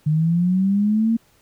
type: linear sweep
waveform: sine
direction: up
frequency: 149.6 to 230.9 Hz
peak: -15 dBFS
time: 0.06-1.17 s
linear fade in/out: 10 ms
effects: pink hiss -58 dBFS RMS until 1.41 s